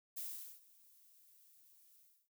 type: noise with ADSR envelope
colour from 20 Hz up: violet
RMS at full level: -43 dBFS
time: 0.16-2.29 s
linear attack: 16 ms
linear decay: 420 ms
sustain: -23 dB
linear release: 290 ms
effects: none